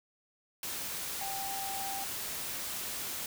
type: tone in noise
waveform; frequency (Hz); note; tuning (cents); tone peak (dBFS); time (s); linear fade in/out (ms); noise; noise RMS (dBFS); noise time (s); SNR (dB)
sine; 784; G5; 0; -38; 1.21-2.04; 2; white; -38; 0.63-3.26; -3
effects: none